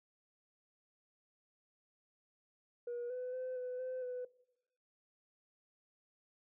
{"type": "tone with pitch steps", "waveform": "sine", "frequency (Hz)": [480.6, 502, 511, 501, 512, 498.6], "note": ["B4", "B4", "C5", "B4", "C5", "B4"], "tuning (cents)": [-47, 28, -41, 25, -38, 16], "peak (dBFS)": -37, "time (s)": [2.87, 4.25], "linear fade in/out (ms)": 5, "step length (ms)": 230, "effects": ["noise-tail reverb RT60 0.9 s tail -21 dB re dry", "tanh soft clip ceiling -36 dBFS"]}